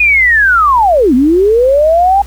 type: linear two-way sweep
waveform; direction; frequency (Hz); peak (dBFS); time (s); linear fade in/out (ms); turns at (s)
sine; down then up; 2490 to 238.4 to 814; -5; 0-2.22; 5; 1.14
effects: added 60 Hz sine -25 dBFS peak until 2.26 s + pink hiss -38 dBFS RMS until 2.26 s